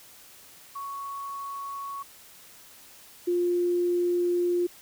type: tone pair in turn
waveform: sine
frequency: 1112 / 351.7 Hz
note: C#6 / F4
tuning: +5 / +12 cents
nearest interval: octave + minor sixth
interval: 1993 cents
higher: first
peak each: -33 / -22 dBFS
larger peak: second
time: 0.75-2.03 / 3.27-4.67 s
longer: second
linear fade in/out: 10 ms
effects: white hiss -51 dBFS RMS until 4.81 s